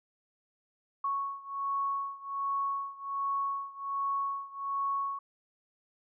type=beating tone pair; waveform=sine; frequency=1107 / 1108.3 Hz; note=C#6 / C#6; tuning=-3 / -1 cents; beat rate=1.3 Hz; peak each=-33 / -35 dBFS; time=1.04-5.19 s; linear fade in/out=5 ms; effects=none